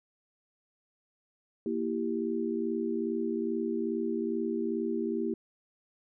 sine chord, E diminished, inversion second, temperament equal, 233.1 / 329.6 / 392 Hz, Bb3 / E4 / G4, 0 / 0 / 0 cents, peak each -33 dBFS, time 1.66-5.34 s, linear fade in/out 2 ms, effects none

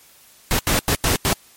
pink noise bursts at uneven times, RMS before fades -18 dBFS, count 5, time 0.51-0.59 / 0.67-0.79 / 0.88-0.95 / 1.04-1.16 / 1.25-1.33 s, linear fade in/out 0 ms, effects white hiss -50 dBFS RMS until 1.56 s + MP3 64 kbps

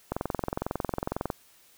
click train, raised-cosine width 1 ms, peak -14 dBFS, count 27, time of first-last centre 0.12-1.302 s, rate 22 Hz, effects white hiss -59 dBFS RMS until 1.77 s

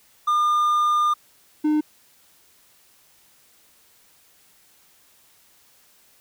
triangle tone pair in turn, 1207 / 303.8 Hz, D6 / D#4, +47 / -41 cents, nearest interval 2 octaves, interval 2388 cents, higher first, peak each -15 dBFS, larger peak neither, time 0.27-1.14 / 1.64-1.81 s, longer first, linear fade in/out 10 ms, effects white hiss -57 dBFS RMS until 6.2 s

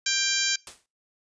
harmonic tone, 790 Hz, G5, 13 cents sharp, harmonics 2 / 3 / 4 / 5 / 6 / 7 / 8 / 9, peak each -31 / -31 / -31 / -31 / -31 / -31 / -31 / -31 dBFS, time 0.06-0.56 s, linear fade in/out 5 ms
white noise with exponential decay, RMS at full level -36 dBFS, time 0.67-0.86 s, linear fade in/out 1 ms, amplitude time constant 41 ms
effects noise-tail reverb RT60 0.3 s tail -23 dB re dry + resampled to 22050 Hz

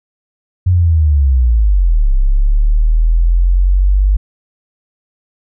sine linear two-way sweep, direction down then up, 92.5 to 32.7 to 50 Hz, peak -7 dBFS, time 0.66-4.17 s, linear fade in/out 10 ms, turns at 2.12 s, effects none

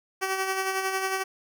10% pulse tone with tremolo, 382 Hz, G4, 45 cents flat, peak -16 dBFS, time 0.21-1.24 s, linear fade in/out 20 ms, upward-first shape sine, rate 11 Hz, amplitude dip 45%, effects none

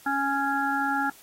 harmonic tone, 277.2 Hz, C#4, in tune, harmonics 1 / 3 / 5 / 6, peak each -30 / -27 / -28 / -31 dBFS, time 0.06-1.1 s, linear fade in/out 5 ms, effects white hiss -52 dBFS RMS until 1.22 s + AAC 48 kbps

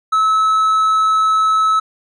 triangle tone with hard clipping, 1297 Hz, E6, 28 cents flat, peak -12 dBFS, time 0.12-1.8 s, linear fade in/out 10 ms, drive 6 dB, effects resampled to 24000 Hz

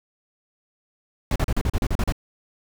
brown noise bursts, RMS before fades -21 dBFS, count 10, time 1.31-2.123 s, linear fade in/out 2 ms, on 48 ms, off 37 ms, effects none

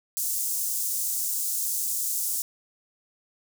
pink high-pass noise, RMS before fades -28 dBFS, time 0.17-2.42 s, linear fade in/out 0 ms, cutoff 6900 Hz, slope 24 dB/octave, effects none

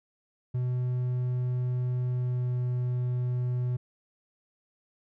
triangle tone with pitch glide, 124.9 to 124.11 Hz, B2 to B2, +20 to +9 cents, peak -24 dBFS, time 0.54-3.77 s, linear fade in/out 10 ms, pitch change -11 cents, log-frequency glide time 2.07-2.57 s, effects none

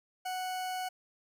40% pulse tone, 740 Hz, F#5, in tune, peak -33 dBFS, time 0.25-0.89 s, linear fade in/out 10 ms, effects none

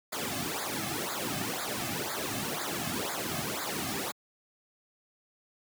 pink noise with flanger, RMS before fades -34 dBFS, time 0.12-4.12 s, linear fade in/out 10 ms, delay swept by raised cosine 0.34 to 2.14 ms, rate 2 Hz, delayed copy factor -0.95, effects high-pass 100 Hz 12 dB/octave

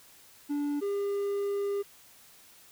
triangle tone pair in turn, 289.8 / 402.2 Hz, D4 / G4, -23 / +44 cents, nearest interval tritone, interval 567 cents, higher second, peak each -26 dBFS, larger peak neither, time 0.49-0.81 / 0.81-1.83 s, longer second, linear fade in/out 20 ms, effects white hiss -56 dBFS RMS until 2.71 s

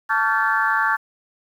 sine tone cluster, 886 / 1134 / 1385 / 1545 / 1739 Hz, A5 / C#6 / F6 / G6 / A6, +12 / +39 / -15 / -26 / -21 cents, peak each -23 dBFS, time 0.09-0.97 s, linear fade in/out 20 ms, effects tanh soft clip ceiling -5 dBFS + 8-bit

